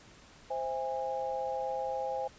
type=chord; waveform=sine; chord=C augmented; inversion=none; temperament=just; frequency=523.3 / 654.1 / 817.6 Hz; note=C5 / E5 / G#5; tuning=0 / -14 / -27 cents; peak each=-35 / -40 / -35 dBFS; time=0.5-2.28 s; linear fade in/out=10 ms; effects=pink hiss -56 dBFS RMS until 2.38 s + resampled to 16000 Hz